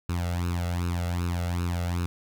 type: tone with flanger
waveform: sawtooth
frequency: 87.31 Hz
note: F2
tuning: in tune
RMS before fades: -28 dBFS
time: 0.09-2.06 s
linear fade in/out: 0 ms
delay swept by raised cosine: 0.75 to 1.5 ms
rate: 2.6 Hz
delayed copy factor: +0.8
effects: none